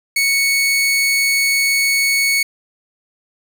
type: tone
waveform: sawtooth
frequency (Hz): 2217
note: C#7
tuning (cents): 0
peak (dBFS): -10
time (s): 0.16-2.43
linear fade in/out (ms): 5
effects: 7-bit